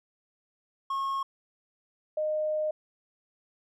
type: tone pair in turn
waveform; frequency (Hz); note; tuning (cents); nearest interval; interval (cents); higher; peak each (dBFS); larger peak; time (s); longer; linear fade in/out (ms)
triangle / sine; 1088 / 614.9; C#6 / D#5; -33 / -21; minor seventh; 988; first; -26; neither; 0.9-1.23 / 2.17-2.71; second; 5
effects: none